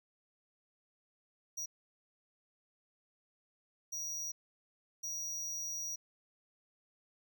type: tone bursts at uneven times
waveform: square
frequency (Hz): 5770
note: F#8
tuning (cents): -44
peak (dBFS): -38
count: 3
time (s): 1.57-1.66 / 3.92-4.32 / 5.03-5.96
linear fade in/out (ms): 10
effects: none